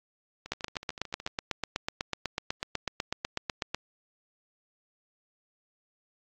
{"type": "two click trains", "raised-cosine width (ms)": 0.2, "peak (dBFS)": [-24, -12], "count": [12, 27], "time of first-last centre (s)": [[0.46, 1.275], [0.52, 3.746]], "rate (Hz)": [13.5, 8.06], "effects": ["low-pass 7000 Hz 12 dB/octave", "AAC 48 kbps"]}